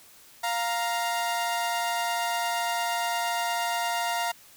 sawtooth tone pair together, 698.5 / 934.2 Hz, F5 / A#5, 0 / +3 cents, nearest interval perfect fourth, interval 503 cents, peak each -25 dBFS, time 0.43-4.32 s, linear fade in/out 10 ms, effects white hiss -53 dBFS RMS until 4.56 s

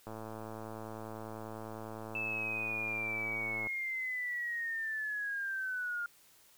click train, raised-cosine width 1 ms, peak -30 dBFS, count 397, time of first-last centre 0.07-3.67 s, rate 110 Hz
sine linear sweep, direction down, 2637 to 1405 Hz, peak -34 dBFS, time 2.15-6.06 s, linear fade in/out 2 ms
effects white hiss -63 dBFS RMS until 6.57 s

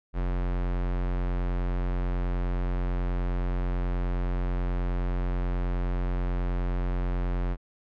square tone, 44.7 Hz, F1, 41 cents sharp, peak -26 dBFS, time 0.13-7.57 s, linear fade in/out 50 ms, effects low-pass 2000 Hz 12 dB/octave

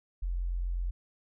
sine tone, 43.97 Hz, F1, 13 cents sharp, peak -29 dBFS, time 0.22-0.91 s, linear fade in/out 10 ms, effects none

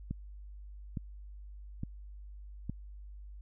click train, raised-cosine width 5 ms, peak -23 dBFS, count 4, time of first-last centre 0.11-2.696 s, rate 1.16 Hz, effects added 50 Hz sine -45 dBFS peak until 3.41 s

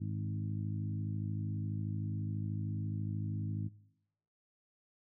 harmonic tone with a mistuned harmonic, 52.4 Hz, G#1, 16 cents sharp, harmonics 2 / 3 / 4 / 5 / 6, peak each -37 / -41 / -43 / -48 / -49 dBFS, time 0-3.69 s, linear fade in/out 20 ms, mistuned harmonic 2, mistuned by -27 cents, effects noise-tail reverb RT60 0.8 s tail -20 dB re dry

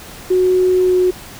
sine tone with pitch glide, 368 to 365.2 Hz, F#4 to F#4, -9 to -23 cents, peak -10 dBFS, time 0.3-1.11 s, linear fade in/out 10 ms, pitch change -14 cents, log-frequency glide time 0.85-0.93 s, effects pink hiss -35 dBFS RMS until 1.39 s

